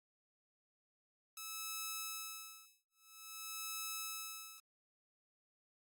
5% pulse tone with tremolo, 1300 Hz, E6, 24 cents flat, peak -29 dBFS, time 1.37-4.6 s, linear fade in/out 2 ms, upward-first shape sine, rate 0.5 Hz, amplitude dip 100%, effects AAC 64 kbps

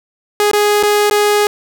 sawtooth tone with dropouts, 415.3 Hz, G#4, in tune, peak -6 dBFS, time 0.4-1.47 s, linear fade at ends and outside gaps 1 ms, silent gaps 0.514-0.533 / 0.828-0.834 / 1.098-1.11 s, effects none

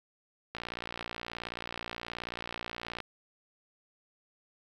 click train, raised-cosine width 0.3 ms, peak -21 dBFS, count 145, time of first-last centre 0.55-3.003 s, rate 58.7 Hz, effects 9-bit

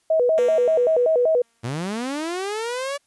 sine tone with vibrato, 560 Hz, C#5, 18 cents sharp, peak -15 dBFS, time 0.1-1.42 s, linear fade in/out 5 ms, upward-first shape square, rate 5.2 Hz, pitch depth 230 cents each way
5% pulse tone with exponential decay, 231.1 Hz, A#3, 15 cents flat, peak -21 dBFS, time 0.38-1.67 s, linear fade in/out 0 ms, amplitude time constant 280 ms
sawtooth linear sweep, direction up, 109.1 to 577 Hz, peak -21 dBFS, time 1.63-2.98 s, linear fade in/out 20 ms
effects white hiss -66 dBFS RMS until 3.06 s + resampled to 24000 Hz

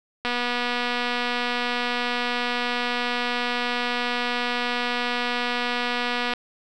click train, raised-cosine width 0.3 ms, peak -10 dBFS, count 1480, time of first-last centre 0.25-6.336 s, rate 243 Hz, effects none

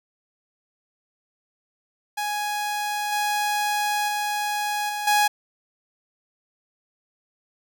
sawtooth tone with level steps, 832 Hz, G#5, 3 cents sharp, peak -21 / -18 / -20 / -23 / -13 dBFS, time 2.17-5.28 s, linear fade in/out 10 ms, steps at 3.12 / 4.08 / 4.89 / 5.07 s, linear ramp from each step 5 ms, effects none

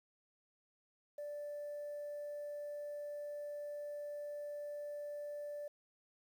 sine tone, 586 Hz, D5, 4 cents flat, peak -40 dBFS, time 1.18-5.68 s, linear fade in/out 5 ms, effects tanh soft clip ceiling -39 dBFS + 11-bit

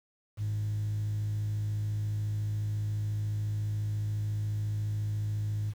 sine tone with frequency modulation, 104.9 Hz, G#2, 18 cents sharp, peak -27 dBFS, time 0.37-5.74 s, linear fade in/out 50 ms, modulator 54.2 Hz, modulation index 0.22, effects tanh soft clip ceiling -27 dBFS + 9-bit

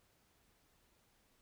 silence, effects pink hiss -73 dBFS RMS until 1.41 s

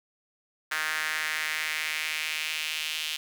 sawtooth tone with high-pass filter sweep, 155.56 Hz, D#3, in tune, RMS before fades -31 dBFS, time 0.71-3.17 s, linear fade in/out 10 ms, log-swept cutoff 1600 to 3000 Hz, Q 2.8, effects none

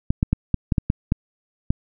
clicks, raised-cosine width 5 ms, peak -5 dBFS, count 9, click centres 0.105 / 0.229 / 0.33 / 0.543 / 0.722 / 0.782 / 0.901 / 1.121 / 1.705 s, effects none

